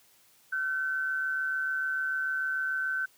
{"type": "tone pair together", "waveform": "sine", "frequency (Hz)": [1380.2, 1527], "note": ["F6", "G6"], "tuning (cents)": [-21, -46], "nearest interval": "major second", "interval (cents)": 175, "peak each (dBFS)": [-38, -28], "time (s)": [0.52, 3.06], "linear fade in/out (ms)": 10, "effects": ["white hiss -62 dBFS RMS until 3.17 s", "high-pass 80 Hz 12 dB/octave"]}